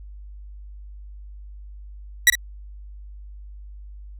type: tone with echo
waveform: sawtooth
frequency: 1937 Hz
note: B6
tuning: 34 cents flat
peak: -6 dBFS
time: 2.27-2.3 s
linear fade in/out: 2 ms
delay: 53 ms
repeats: 1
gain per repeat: -10 dB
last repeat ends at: 2.353 s
effects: added 50 Hz sine -37 dBFS peak until 4.19 s